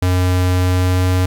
square tone with pitch glide, 91 to 91.63 Hz, F#2 to F#2, -28 to -16 cents, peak -13 dBFS, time 0.02-1.26 s, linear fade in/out 5 ms, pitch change +12 cents, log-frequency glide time 0.61-1.07 s, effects 9-bit

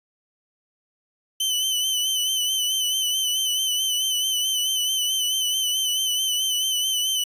sawtooth tone with vibrato, 3037 Hz, F#7, 44 cents sharp, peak -18 dBFS, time 1.4-7.24 s, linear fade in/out 5 ms, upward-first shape sine, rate 4.6 Hz, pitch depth 47 cents each way, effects resampled to 32000 Hz

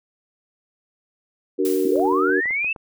sine chord, D augmented, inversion none, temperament equal with one note detuned, 293.7 / 376.2 / 466.2 Hz, D4 / F#4 / A#4, 0 / +29 / 0 cents, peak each -23 / -20 / -24 dBFS, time 1.58-2.41 s, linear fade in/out 20 ms
blue noise with exponential decay, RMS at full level -30 dBFS, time 1.65-2.48 s, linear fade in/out 1 ms, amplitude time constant 180 ms
sine linear sweep, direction up, 241.9 to 2694 Hz, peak -20 dBFS, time 1.85-2.73 s, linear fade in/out 5 ms
clicks, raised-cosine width 1 ms, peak -26 dBFS, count 9, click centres 1.958 / 1.997 / 2.054 / 2.124 / 2.295 / 2.457 / 2.508 / 2.645 / 2.762 s
effects none

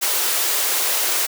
white high-pass noise, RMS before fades -20 dBFS, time 0.01-1.27 s, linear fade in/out 20 ms, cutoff 330 Hz, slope 48 dB/octave, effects none

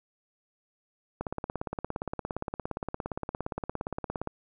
click train, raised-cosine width 1 ms, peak -18 dBFS, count 54, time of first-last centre 1.21-4.274 s, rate 17.3 Hz, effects none

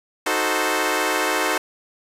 10% pulse chord, D# diminished seventh, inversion none, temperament equal, 311.1 / 370 / 440 / 523.3 Hz, D#4 / F#4 / A4 / C5, 0 / 0 / 0 / 0 cents, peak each -17 dBFS, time 0.26-1.58 s, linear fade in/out 5 ms, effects resampled to 32000 Hz + 7-bit

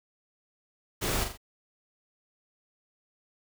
pink noise with echo, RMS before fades -30 dBFS, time 1.01-1.25 s, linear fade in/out 20 ms, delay 42 ms, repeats 3, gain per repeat -6 dB, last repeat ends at 1.376 s, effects none

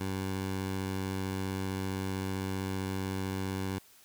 15% pulse tone, 95.5 Hz, G2, 45 cents flat, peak -26 dBFS, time 0-3.79 s, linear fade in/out 10 ms, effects white hiss -59 dBFS RMS until 4.04 s

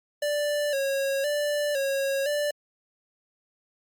square tone with vibrato, 567 Hz, C#5, 39 cents sharp, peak -25 dBFS, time 0.22-2.51 s, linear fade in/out 5 ms, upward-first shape square, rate 0.98 Hz, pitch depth 61 cents each way, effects Opus 48 kbps

